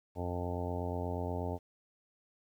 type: harmonic tone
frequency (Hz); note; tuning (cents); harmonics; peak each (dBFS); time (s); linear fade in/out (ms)
88.3; F2; +20; 1 / 2 / 3 / 4 / 5 / 6 / 7 / 8 / 9 / 10; -37 / -44 / -42 / -46 / -42 / -47 / -43 / -49 / -46 / -46; 0.15-1.59; 50
effects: 11-bit